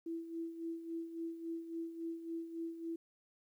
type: tone with tremolo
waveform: sine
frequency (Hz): 331.4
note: E4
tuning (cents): +9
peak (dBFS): -37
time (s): 0.06-2.96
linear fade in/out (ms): 5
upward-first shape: sine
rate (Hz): 3.6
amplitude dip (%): 65
effects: 12-bit